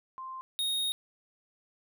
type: tone pair in turn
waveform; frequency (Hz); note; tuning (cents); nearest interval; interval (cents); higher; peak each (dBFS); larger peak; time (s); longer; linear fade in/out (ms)
sine / square; 1046.5 / 3729; C6 / A#7; 0 / 0; octave + minor seventh; 2200; second; -38 / -29; second; 0.18-0.41 / 0.59-0.92; second; 0
effects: none